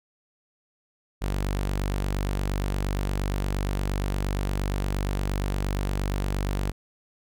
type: tone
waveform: sawtooth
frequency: 48.58 Hz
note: G1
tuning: 15 cents flat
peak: -21 dBFS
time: 1.21-6.72 s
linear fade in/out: 20 ms
effects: none